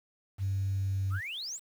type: tone with pitch glide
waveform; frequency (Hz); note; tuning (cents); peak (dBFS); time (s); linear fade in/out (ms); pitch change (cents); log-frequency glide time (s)
sine; 97.2 to 96.53; G2 to G2; -14 to -26; -27; 0.38-1.21; 50; -12; 0.69-1.07
type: exponential sweep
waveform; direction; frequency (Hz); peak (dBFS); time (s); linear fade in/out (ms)
sine; up; 1174.7 to 8372; -35; 1.1-1.6; 50
effects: tanh soft clip ceiling -24 dBFS + 9-bit